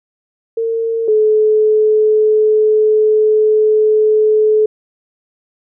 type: tone pair in turn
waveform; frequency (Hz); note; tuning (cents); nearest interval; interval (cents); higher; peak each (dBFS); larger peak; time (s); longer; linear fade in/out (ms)
sine; 454.8 / 430.1; A#4 / A4; -43 / -39; minor second; 96; first; -14 / -8; second; 0.57-1.08 / 1.08-4.66; second; 5
effects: none